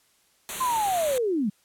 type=band-stop noise; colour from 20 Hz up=white; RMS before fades=-32 dBFS; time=0.49-1.18 s; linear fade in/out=0 ms; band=4300 to 6000 Hz; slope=96 dB/octave
type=linear sweep; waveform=sine; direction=down; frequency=1058 to 185.1 Hz; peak=-22 dBFS; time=0.6-1.5 s; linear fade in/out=10 ms
effects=white hiss -64 dBFS RMS until 1.64 s + low-pass 12000 Hz 12 dB/octave